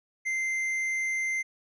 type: tone with tanh clipping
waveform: sine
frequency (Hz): 2083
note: C7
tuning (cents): -8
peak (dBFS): -28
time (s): 0.25-1.43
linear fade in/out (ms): 20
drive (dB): 7
effects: none